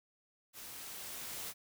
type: noise with level ramp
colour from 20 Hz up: white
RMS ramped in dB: -49 to -42 dBFS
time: 0.53-1.54 s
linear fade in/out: 50 ms
effects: none